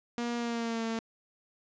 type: tone with pitch glide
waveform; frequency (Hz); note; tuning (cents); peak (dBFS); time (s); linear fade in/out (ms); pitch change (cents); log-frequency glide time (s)
sawtooth; 237.8 to 226.3; A#3 to A3; +35 to +49; -27; 0.18-0.99; 0; -86; 0.37-0.84
effects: resampled to 16000 Hz + 11-bit